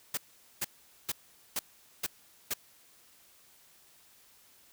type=noise bursts; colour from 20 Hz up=white; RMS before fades=-32 dBFS; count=6; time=0.14-2.538 s; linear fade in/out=5 ms; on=33 ms; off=440 ms; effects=white hiss -61 dBFS RMS until 4.72 s